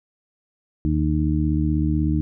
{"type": "harmonic tone", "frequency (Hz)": 76.2, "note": "D#2", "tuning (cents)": -36, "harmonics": [1, 2, 3, 4], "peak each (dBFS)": [-22, -23, -27, -23], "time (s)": [0.85, 2.21], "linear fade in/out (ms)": 0, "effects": []}